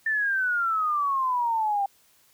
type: exponential sweep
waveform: sine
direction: down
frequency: 1793 to 784 Hz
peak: -22 dBFS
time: 0.06-1.86 s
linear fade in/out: 5 ms
effects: white hiss -61 dBFS RMS until 2.33 s